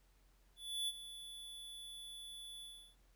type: tone with ADSR envelope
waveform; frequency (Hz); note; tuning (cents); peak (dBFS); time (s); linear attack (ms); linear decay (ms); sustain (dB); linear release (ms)
square; 3450; A7; -35; -36; 0.56-2.96; 320; 37; -13; 340
effects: added 45 Hz sine -67 dBFS peak until 3.15 s + pink hiss -75 dBFS RMS until 3.15 s